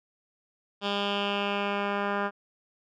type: tone with low-pass filter sweep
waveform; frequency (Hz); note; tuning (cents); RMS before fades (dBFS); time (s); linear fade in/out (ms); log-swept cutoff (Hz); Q
10% pulse; 201.8; G#3; -49; -29; 0.81-2.31; 50; 3700 to 1700; 3.2
effects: none